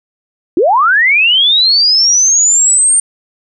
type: linear sweep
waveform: sine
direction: up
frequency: 300.4 to 8850 Hz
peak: -6 dBFS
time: 0.57-3 s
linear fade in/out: 2 ms
effects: none